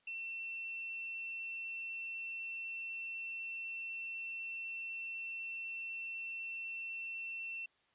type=tone with quantisation; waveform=sine; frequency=2696 Hz; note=E7; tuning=38 cents sharp; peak=-40 dBFS; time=0.07-7.66 s; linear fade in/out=5 ms; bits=11; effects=white hiss -73 dBFS RMS until 7.94 s + resampled to 8000 Hz